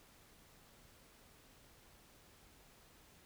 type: silence
effects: pink hiss -64 dBFS RMS until 3.25 s